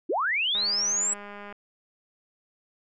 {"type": "linear sweep", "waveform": "sine", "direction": "up", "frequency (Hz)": [265, 7902], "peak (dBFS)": -23, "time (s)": [0.09, 1.14], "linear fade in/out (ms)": 10}
{"type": "click train", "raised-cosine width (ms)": 0.5, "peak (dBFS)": -27, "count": 200, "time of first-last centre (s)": [0.55, 1.525], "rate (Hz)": 204}
{"effects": []}